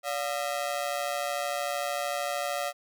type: ring-modulated tone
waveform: sawtooth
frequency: 644 Hz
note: E5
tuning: 41 cents flat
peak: -22 dBFS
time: 0.03-2.73 s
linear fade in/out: 50 ms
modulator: 66.6 Hz
effects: none